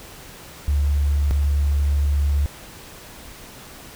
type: tone pair in turn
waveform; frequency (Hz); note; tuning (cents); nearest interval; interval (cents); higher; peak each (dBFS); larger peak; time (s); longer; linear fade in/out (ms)
sine; 71.8 / 71.8; D2 / D2; -39 / -39; unison; 0; neither; -16; neither; 0.68-1.31 / 1.31-2.46; second; 0
effects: pink hiss -41 dBFS RMS until 3.95 s